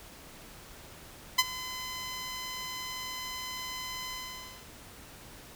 10% pulse tone with ADSR envelope, 1019 Hz, C6, 46 cents flat, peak -10 dBFS, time 1.38-4.68 s, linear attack 11 ms, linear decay 36 ms, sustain -18 dB, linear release 580 ms, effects pink hiss -50 dBFS RMS until 5.55 s

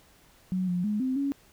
sine tone with pitch steps, 185.1 / 177.9 / 209.9 / 259.4 / 278.9 Hz, F#3 / F3 / G#3 / C4 / C#4, +1 / +32 / +19 / -15 / +11 cents, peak -25 dBFS, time 0.52-1.32 s, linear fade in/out 0 ms, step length 160 ms, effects pink hiss -59 dBFS RMS until 1.52 s

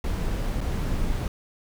brown noise with dropouts, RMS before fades -26 dBFS, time 0.04-1.28 s, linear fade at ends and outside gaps 2 ms, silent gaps 0.607-0.612 s, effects none

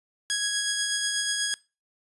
10% pulse tone with tremolo, 1659 Hz, G#6, 2 cents flat, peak -15 dBFS, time 0.3-1.54 s, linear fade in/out 0 ms, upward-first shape sine, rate 8.2 Hz, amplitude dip 30%, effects noise-tail reverb RT60 0.3 s tail -23 dB re dry + resampled to 24000 Hz

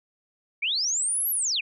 sine linear two-way sweep, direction up then down, 2183 to 12000 to 2238 Hz, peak -23 dBFS, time 0.62-1.61 s, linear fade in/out 10 ms, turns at 1.3 s, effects none

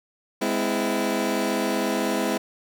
20% pulse chord, Ab augmented, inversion none, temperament equal with one note detuned, 207.7 / 256.4 / 329.6 Hz, Ab3 / C4 / E4, 0 / -35 / 0 cents, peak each -22 dBFS, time 0.41-2.38 s, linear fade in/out 10 ms, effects none

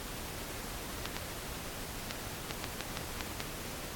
clicks, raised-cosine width 0.2 ms, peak -17 dBFS, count 9, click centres 1.056 / 1.166 / 2.109 / 2.509 / 2.642 / 2.807 / 2.972 / 3.208 / 3.404 s, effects pink hiss -42 dBFS RMS until 3.95 s + AAC 64 kbps

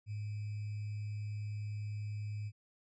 sine tone with sample-and-hold, 104.9 Hz, G#2, 18 cents sharp, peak -37 dBFS, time 0.06-2.52 s, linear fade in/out 50 ms, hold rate 2450 Hz, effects resampled to 16000 Hz

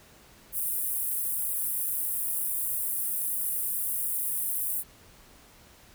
pink high-pass noise, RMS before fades -30 dBFS, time 0.52-4.84 s, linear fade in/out 50 ms, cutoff 9500 Hz, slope 48 dB/octave, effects pink hiss -55 dBFS RMS until 5.94 s

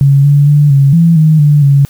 sine tone with pitch steps, 139.2 / 143.5 / 146.6 / 138.5 / 167.2 / 156.3 / 147.2 / 140.1 Hz, C#3 / D3 / D3 / C#3 / E3 / D#3 / D3 / C#3, +8 / -40 / -3 / -1 / +25 / +8 / +4 / +19 cents, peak -3 dBFS, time 0.01-1.85 s, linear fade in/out 0 ms, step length 230 ms, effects white hiss -42 dBFS RMS until 1.89 s

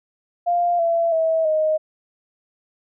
sine tone with pitch steps, 698.5 / 672.4 / 647.2 / 623 Hz, F5 / E5 / E5 / D#5, 0 / +34 / -32 / +2 cents, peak -16 dBFS, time 0.46-1.78 s, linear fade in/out 20 ms, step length 330 ms, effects none

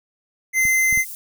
square tone, 2068 Hz, C7, 21 cents flat, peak -16 dBFS, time 0.53-1.05 s, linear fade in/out 50 ms
white high-pass noise, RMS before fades -34 dBFS, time 0.61-1.15 s, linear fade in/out 0 ms, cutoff 9600 Hz, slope 12 dB/octave
clicks, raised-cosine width 5 ms, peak -22 dBFS, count 3, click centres 0.653 / 0.927 / 0.975 s
effects none

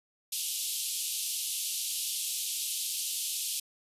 white band-pass noise, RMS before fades -34 dBFS, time 0.32-3.6 s, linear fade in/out 5 ms, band 2800 to 13000 Hz, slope 48 dB/octave, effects resampled to 32000 Hz

